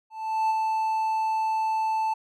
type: tone with ADSR envelope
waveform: triangle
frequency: 880 Hz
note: A5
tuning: in tune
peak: -18 dBFS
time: 0.1-2.14 s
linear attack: 400 ms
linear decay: 22 ms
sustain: -3 dB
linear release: 10 ms
effects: none